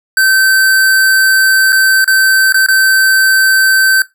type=tone with dropouts; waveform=square; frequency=1545 Hz; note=G6; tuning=26 cents flat; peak=-7 dBFS; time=0.17-4.02 s; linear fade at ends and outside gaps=2 ms; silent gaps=1.723-1.727 / 2.044-2.077 / 2.524-2.543 / 2.663-2.685 s; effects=noise-tail reverb RT60 0.2 s tail -18 dB re dry